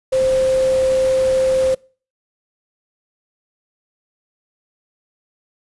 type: tone in noise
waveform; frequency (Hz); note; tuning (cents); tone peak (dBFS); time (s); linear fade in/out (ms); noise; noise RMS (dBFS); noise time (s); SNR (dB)
sine; 523.3; C5; 0; -13; 0.12-1.75; 10; pink; -31; 0.12-1.75; +15
effects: noise-tail reverb RT60 0.4 s tail -25 dB re dry + resampled to 24000 Hz